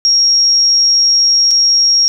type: tone with dropouts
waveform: sine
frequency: 5588 Hz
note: F8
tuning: in tune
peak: -7 dBFS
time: 0.05-2.08 s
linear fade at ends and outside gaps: 0 ms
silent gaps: 1.509-1.513 s
effects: none